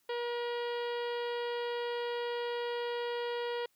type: harmonic tone with a mistuned harmonic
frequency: 478.2 Hz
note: A#4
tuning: 44 cents sharp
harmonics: 1 / 2 / 3 / 4 / 5 / 6 / 7 / 8 / 9 / 10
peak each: -34 / -41 / -47 / -46 / -52 / -49 / -49 / -56 / -56 / -58 dBFS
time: 0.09-3.66 s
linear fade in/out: 5 ms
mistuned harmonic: 7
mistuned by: -22 cents
effects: white hiss -73 dBFS RMS until 3.75 s